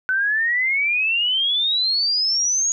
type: exponential sweep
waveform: sine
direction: up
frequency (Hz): 1500 to 6740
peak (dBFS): -17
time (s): 0.09-2.72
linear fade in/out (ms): 0
effects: none